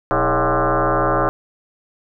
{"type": "tone with frequency modulation", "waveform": "sine", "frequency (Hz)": 322.1, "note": "E4", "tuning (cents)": -40, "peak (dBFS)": -14, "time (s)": [0.11, 1.29], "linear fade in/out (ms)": 0, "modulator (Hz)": 146, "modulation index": 7.4, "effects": []}